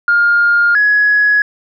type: tone pair in turn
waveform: sine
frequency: 1412 / 1679.2 Hz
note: F6 / G#6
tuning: +19 / +19 cents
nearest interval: minor third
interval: 300 cents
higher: second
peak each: -7 dBFS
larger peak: neither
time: 0.08-0.75 / 0.75-1.42 s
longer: neither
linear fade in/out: 2 ms
effects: tanh soft clip ceiling -3 dBFS